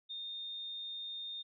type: tone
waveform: sine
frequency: 3652 Hz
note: A#7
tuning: 36 cents flat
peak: -40 dBFS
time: 0.09-1.43 s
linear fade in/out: 20 ms
effects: none